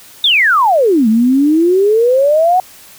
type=exponential two-way sweep; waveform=sine; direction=down then up; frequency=3729 to 214 to 754 Hz; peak=-7 dBFS; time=0.24-2.6 s; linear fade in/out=2 ms; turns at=1.08 s; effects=white hiss -39 dBFS RMS until 2.98 s